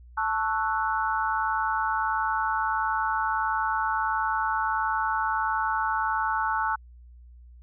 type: chord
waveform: sine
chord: F# minor seventh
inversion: first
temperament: equal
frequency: 880 / 1108.7 / 1318.5 / 1480 Hz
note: A5 / C#6 / E6 / F#6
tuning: 0 / 0 / 0 / 0 cents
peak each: -27 / -31 / -30 / -30 dBFS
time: 0.17-6.76 s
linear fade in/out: 10 ms
effects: added 60 Hz sine -46 dBFS peak until 7.62 s